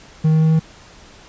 triangle tone with pitch steps, 157 / 157.91 / 158.82 / 159.74 Hz, D#3 / D#3 / D#3 / D#3, +16 / +26 / +36 / +46 cents, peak -9 dBFS, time 0.24-0.596 s, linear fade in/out 10 ms, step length 89 ms, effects pink hiss -44 dBFS RMS until 1.28 s + resampled to 16000 Hz

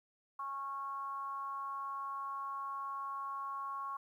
sine tone with frequency modulation, 1100 Hz, C#6, 14 cents flat, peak -38 dBFS, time 0.39-3.97 s, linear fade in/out 5 ms, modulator 273 Hz, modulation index 0.44, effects 12-bit

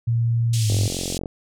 sine tone with pitch glide, 116.54 to 103.23 Hz, A#2 to G#2, 0 to -10 cents, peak -17 dBFS, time 0.07-0.88 s, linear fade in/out 10 ms, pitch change -210 cents, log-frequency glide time 0.56-0.73 s
white band-pass noise, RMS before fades -31 dBFS, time 0.53-1.18 s, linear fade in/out 5 ms, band 2900 to 8800 Hz, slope 24 dB/octave
click train, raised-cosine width 2 ms, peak -15 dBFS, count 26, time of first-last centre 0.7-1.258 s, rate 44.8 Hz
effects none

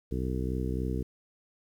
harmonic tone, 63.5 Hz, B1, 49 cents sharp, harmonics 1 / 2 / 3 / 4 / 5 / 6 / 7, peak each -32 / -35 / -37 / -38 / -39 / -40 / -40 dBFS, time 0.11-1.03 s, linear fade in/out 10 ms, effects 10-bit

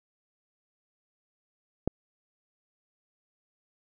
click, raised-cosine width 2 ms, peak -12 dBFS, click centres 1.876 s, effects none

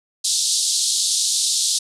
pink band-pass noise, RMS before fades -20 dBFS, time 0.24-1.79 s, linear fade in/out 10 ms, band 3700 to 9800 Hz, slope 48 dB/octave, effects none

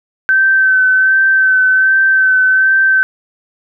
sine tone with vibrato, 1538 Hz, G6, 33 cents flat, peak -7 dBFS, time 0.29-3.03 s, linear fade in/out 0 ms, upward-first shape sine, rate 1.3 Hz, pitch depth 23 cents each way, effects none

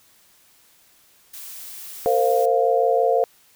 blue noise, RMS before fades -37 dBFS, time 1.33-2.46 s, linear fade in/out 10 ms
sine chord, Bb suspended second, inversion none, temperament equal with one note detuned, 457.6 / 523.3 / 698.5 Hz, Bb4 / C5 / F5, -32 / 0 / 0 cents, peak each -20 dBFS, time 2.06-3.24 s, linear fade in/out 0 ms
effects white hiss -56 dBFS RMS until 3.55 s

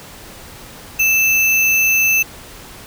sine tone with sample-and-hold, 2637 Hz, E7, in tune, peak -11 dBFS, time 0.99-2.23 s, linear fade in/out 10 ms, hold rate 8820 Hz, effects pink hiss -37 dBFS RMS until 2.86 s

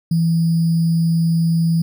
sine tone with sample-and-hold, 165.4 Hz, E3, 6 cents sharp, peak -13 dBFS, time 0.11-1.82 s, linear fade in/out 5 ms, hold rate 4900 Hz, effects none

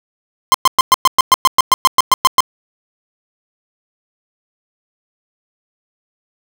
45% pulse tone bursts, 1046.5 Hz, C6, in tune, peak -5 dBFS, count 15, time 0.52-2.405 s, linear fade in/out 0 ms, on 23 ms, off 110 ms, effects 7-bit

